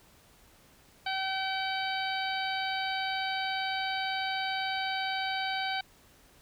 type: harmonic tone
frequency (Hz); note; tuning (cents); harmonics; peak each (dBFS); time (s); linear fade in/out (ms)
766; G5; -40; 1 / 2 / 3 / 4 / 5 / 6; -33 / -36 / -38 / -39 / -40 / -41; 1.06-5.81; 5
effects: pink hiss -60 dBFS RMS until 6.41 s